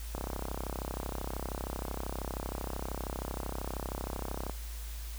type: click train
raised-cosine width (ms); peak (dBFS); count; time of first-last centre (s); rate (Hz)
1; -22; 144; 0.15-4.497; 32.9
effects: added 55 Hz sine -38 dBFS peak until 5.18 s + white hiss -49 dBFS RMS until 5.18 s